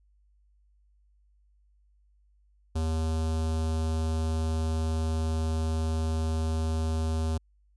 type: tone with notch filter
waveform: square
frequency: 79.9 Hz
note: D#2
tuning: 47 cents sharp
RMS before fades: -28 dBFS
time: 2.75-7.38 s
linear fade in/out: 10 ms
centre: 2000 Hz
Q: 0.98
effects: added 50 Hz sine -61 dBFS peak until 7.76 s + resampled to 24000 Hz